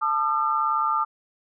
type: tone cluster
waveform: sine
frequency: 883 / 1207 / 1345 Hz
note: A5 / D6 / E6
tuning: +6 / +47 / +34 cents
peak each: -27 / -22 / -28 dBFS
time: 0.01-1.05 s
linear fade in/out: 20 ms
effects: none